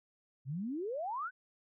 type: exponential sweep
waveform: sine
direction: up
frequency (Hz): 123.47 to 1568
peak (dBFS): -35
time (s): 0.45-1.31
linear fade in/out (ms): 50
effects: none